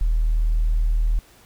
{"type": "tone", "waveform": "sine", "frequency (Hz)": 39.42, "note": "D#1", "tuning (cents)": 23, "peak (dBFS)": -15, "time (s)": [0.01, 1.19], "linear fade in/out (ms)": 0, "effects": ["tanh soft clip ceiling -13 dBFS", "pink hiss -52 dBFS RMS until 1.45 s"]}